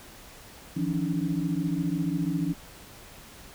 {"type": "tone cluster", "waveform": "sine", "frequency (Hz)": [159, 173.4, 280.1, 305.8], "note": ["D#3", "F3", "C#4", "D#4"], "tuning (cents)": [38, -12, 18, -30], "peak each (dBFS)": [-32, -29, -30, -33], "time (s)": [0.76, 2.54], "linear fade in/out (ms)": 10, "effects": ["pink hiss -48 dBFS RMS until 3.54 s"]}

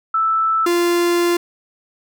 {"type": "tone pair in turn", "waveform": ["sine", "45% pulse"], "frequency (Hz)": [1318.5, 346.9], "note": ["E6", "F4"], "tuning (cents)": [0, -12], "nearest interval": "octave + major seventh", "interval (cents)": 2312, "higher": "first", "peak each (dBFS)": -14, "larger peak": "neither", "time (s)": [[0.14, 0.66], [0.66, 1.37]], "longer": "second", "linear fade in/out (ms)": 5, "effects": []}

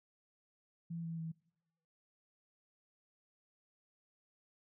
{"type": "tone with pitch steps", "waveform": "sine", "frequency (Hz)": [167.5, 165, 162.54], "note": ["E3", "E3", "E3"], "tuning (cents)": [28, 2, -24], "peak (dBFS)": -39, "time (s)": [0.9, 1.32], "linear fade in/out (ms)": 10, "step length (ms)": 140, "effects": ["noise-tail reverb RT60 0.9 s tail -24 dB re dry"]}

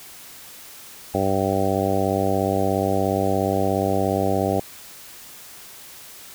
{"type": "harmonic tone", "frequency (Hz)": 97, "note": "G2", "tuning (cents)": -18, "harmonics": [1, 2, 3, 4, 5, 6, 7, 8], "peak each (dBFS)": [-27, -27, -27, -27, -27, -27, -27, -27], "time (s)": [1.14, 4.6], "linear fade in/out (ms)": 5, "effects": ["white hiss -42 dBFS RMS until 6.34 s"]}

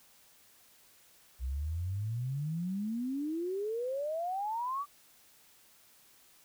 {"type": "exponential sweep", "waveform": "sine", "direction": "up", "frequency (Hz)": [60.9, 1179], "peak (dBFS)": -32, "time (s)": [1.39, 4.86], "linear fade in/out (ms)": 50, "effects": ["white hiss -62 dBFS RMS until 6.44 s"]}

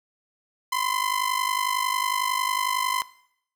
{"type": "ring-modulated tone", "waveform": "sawtooth", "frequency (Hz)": 1027, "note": "C6", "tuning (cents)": -33, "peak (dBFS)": -17, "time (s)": [0.72, 3.02], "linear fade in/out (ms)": 0, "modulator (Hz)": 25.5, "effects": ["noise-tail reverb RT60 0.7 s tail -19 dB re dry"]}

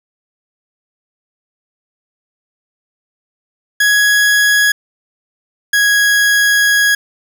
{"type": "tone pair in turn", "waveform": "40% pulse", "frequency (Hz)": [1669, 1658.4], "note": ["G#6", "G#6"], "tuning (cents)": [8, -3], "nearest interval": "unison", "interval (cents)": 11, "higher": "first", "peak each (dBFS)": -8, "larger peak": "neither", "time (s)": [[3.8, 4.72], [5.73, 6.95]], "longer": "second", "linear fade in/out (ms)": 5, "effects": []}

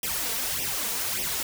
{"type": "noise with flanger", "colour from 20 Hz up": "white", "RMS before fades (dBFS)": -29, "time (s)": [0.03, 1.43], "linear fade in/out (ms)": 2, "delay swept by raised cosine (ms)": [0.34, 4.44], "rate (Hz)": 1.7, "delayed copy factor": 0.85, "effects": []}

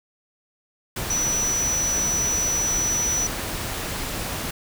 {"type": "tone in noise", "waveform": "sine", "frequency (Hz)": 5920, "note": "F#8", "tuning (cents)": 0, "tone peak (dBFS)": -21, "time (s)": [1.1, 3.27], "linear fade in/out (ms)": 5, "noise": "pink", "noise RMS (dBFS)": -29, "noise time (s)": [0.96, 4.51], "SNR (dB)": 5, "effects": []}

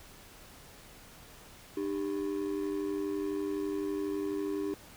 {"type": "ring-modulated tone", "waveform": "triangle", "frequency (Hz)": 349.2, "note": "F4", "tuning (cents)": 0, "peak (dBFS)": -26, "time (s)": [1.77, 4.74], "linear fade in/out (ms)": 0, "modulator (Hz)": 46, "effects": ["pink hiss -53 dBFS RMS until 4.96 s"]}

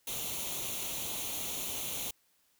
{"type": "noise with comb filter", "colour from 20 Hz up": "white", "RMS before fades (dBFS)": -37, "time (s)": [0.07, 2.11], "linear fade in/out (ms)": 5, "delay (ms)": 0.3, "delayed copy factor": 0.7, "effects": ["white hiss -71 dBFS RMS until 2.59 s"]}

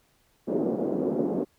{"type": "band-pass noise", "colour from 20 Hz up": "white", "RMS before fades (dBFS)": -27, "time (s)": [0.47, 1.45], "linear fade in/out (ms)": 20, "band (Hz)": [200, 460], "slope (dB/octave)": 24, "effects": ["pink hiss -66 dBFS RMS until 1.58 s"]}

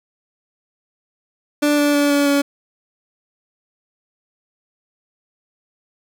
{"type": "tone with pitch steps", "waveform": "30% pulse", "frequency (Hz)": [293.7, 291, 288.3, 285.7, 283], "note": ["D4", "D4", "D4", "D4", "C#4"], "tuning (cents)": [0, -16, -32, -48, 36], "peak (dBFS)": -11, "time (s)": [1.62, 2.42], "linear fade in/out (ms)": 10, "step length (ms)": 160, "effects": []}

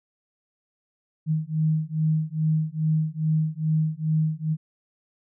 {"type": "beating tone pair", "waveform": "sine", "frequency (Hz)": [155.56, 157.96], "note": ["D#3", "D#3"], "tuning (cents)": [0, 26], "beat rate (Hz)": 2.4, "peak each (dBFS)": -24, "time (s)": [1.26, 4.57], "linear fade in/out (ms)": 50, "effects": []}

